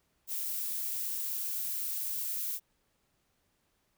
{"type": "noise", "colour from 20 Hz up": "violet", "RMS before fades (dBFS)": -35, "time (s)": [0.27, 2.6], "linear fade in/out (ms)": 50, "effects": ["pink hiss -75 dBFS RMS until 3.97 s"]}